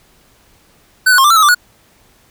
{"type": "tone with pitch steps", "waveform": "square", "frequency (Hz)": [1513, 1475, 1071, 1183, 1343, 1277, 1178, 1459], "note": ["F#6", "F#6", "C6", "D6", "E6", "D#6", "D6", "F#6"], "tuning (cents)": [38, -6, 40, 12, 32, 45, 5, -25], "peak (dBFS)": -7, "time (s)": [1.06, 1.548], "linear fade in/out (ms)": 10, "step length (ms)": 61, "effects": ["pink hiss -51 dBFS RMS until 2.3 s"]}